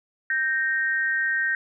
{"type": "tone pair together", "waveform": "sine", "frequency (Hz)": [1564, 1858.1], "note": ["G6", "A#6"], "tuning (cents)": [-4, -6], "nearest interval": "minor third", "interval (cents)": 298, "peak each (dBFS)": -24, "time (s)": [0.3, 1.55], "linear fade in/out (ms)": 2, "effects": []}